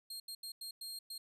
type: tone bursts at uneven times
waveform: sawtooth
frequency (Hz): 4217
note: C8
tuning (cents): +13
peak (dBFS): -40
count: 6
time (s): 0.1-0.2 / 0.28-0.35 / 0.43-0.52 / 0.61-0.71 / 0.81-0.99 / 1.1-1.18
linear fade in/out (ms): 5
effects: resampled to 32000 Hz